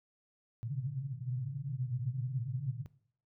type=band-pass noise; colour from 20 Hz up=pink; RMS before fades=-37 dBFS; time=0.63-2.86 s; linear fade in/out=0 ms; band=120 to 140 Hz; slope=96 dB/octave; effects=noise-tail reverb RT60 0.6 s tail -19 dB re dry